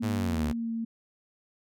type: tone with pitch glide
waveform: sine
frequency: 233.1 to 227.8 Hz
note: A#3 to A#3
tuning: 0 to -40 cents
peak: -29 dBFS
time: 0-0.85 s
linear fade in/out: 10 ms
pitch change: -40 cents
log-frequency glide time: 0.52-0.71 s
type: linear sweep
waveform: sawtooth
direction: down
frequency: 110 to 69.3 Hz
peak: -25 dBFS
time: 0.02-0.53 s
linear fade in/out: 20 ms
effects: none